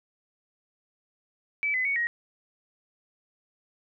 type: tone with pitch steps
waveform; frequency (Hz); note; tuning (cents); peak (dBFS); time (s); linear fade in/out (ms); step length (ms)
sine; 2303 / 2024 / 2228 / 1886; D7 / B6 / C#7 / A#6; -34 / +42 / +8 / +20; -24; 1.63-2.07; 0; 110
effects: none